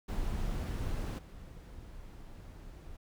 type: noise with level steps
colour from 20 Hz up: brown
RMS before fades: -35 / -48 dBFS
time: 0.08-2.97 s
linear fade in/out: 10 ms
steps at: 1.18 s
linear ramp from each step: 10 ms
effects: none